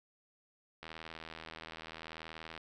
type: click train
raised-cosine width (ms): 0.3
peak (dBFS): -29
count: 142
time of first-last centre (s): 0.83-2.577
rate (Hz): 80.7
effects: none